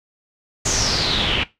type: noise with low-pass filter sweep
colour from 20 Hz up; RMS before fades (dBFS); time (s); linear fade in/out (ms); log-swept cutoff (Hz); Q
pink; -20; 0.65-1.44; 10; 6900 to 2700; 6.5
effects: noise-tail reverb RT60 0.2 s tail -17 dB re dry